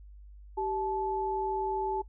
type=tone pair together; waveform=sine; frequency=386.7 / 868 Hz; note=G4 / A5; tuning=-24 / -24 cents; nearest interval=octave + major second; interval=1400 cents; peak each=-32 / -31 dBFS; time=0.57-2.02 s; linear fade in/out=10 ms; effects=noise-tail reverb RT60 0.1 s tail -19 dB re dry + added 50 Hz sine -47 dBFS peak until 2.08 s